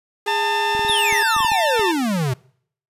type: tone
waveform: sawtooth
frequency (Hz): 412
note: G#4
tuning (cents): -14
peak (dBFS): -21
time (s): 0.26-1.23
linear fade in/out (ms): 5
type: harmonic tone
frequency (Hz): 894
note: A5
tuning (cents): +27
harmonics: 1 / 2 / 3 / 4 / 6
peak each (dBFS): -20 / -25 / -29 / -28 / -35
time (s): 0.27-1.92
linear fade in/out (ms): 10
type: clicks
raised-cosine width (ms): 3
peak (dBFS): -21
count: 10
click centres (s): 0.75 / 0.794 / 0.849 / 0.897 / 1.126 / 1.365 / 1.405 / 1.448 / 1.518 / 1.795
type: exponential sweep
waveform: square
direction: down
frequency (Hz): 3824 to 120.2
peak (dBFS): -19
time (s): 0.88-2.34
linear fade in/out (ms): 10
effects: noise-tail reverb RT60 0.6 s tail -24 dB re dry + resampled to 32000 Hz